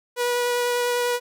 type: tone with vibrato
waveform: sawtooth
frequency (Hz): 486.4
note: B4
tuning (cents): -26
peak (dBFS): -17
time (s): 0.16-1.2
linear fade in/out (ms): 50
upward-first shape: sine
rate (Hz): 10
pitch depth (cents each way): 9
effects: none